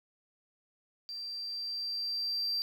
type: tone with level ramp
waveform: sine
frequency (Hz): 4702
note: D8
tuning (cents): +1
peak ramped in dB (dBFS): -38 to -27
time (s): 1.09-2.62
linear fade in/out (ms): 0
effects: tanh soft clip ceiling -28 dBFS + 10-bit